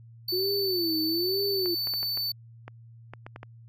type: tone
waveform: square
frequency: 4518 Hz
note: C#8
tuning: 32 cents sharp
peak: -28 dBFS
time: 0.28-2.32 s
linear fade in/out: 5 ms
type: tone with vibrato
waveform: sine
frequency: 354.9 Hz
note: F4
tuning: 28 cents sharp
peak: -27 dBFS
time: 0.32-1.75 s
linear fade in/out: 10 ms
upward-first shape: sine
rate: 1.1 Hz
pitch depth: 210 cents each way
type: clicks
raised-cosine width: 0.5 ms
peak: -25 dBFS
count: 10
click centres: 1.659 / 1.872 / 1.938 / 2.03 / 2.174 / 2.68 / 3.136 / 3.265 / 3.361 / 3.431 s
effects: added 115 Hz sine -47 dBFS peak until 3.68 s